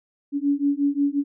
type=beating tone pair; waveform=sine; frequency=281.3 / 286.9 Hz; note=C#4 / D4; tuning=+26 / -40 cents; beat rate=5.6 Hz; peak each=-22 dBFS; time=0.32-1.24 s; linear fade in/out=50 ms; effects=none